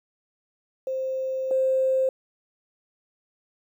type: tone pair in turn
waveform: sine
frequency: 525 / 525 Hz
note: C5 / C5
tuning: +6 / +6 cents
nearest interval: unison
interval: 0 cents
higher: neither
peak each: -25 / -19 dBFS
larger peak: second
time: 0.87-1.51 / 1.51-2.09 s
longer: first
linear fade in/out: 2 ms
effects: 9-bit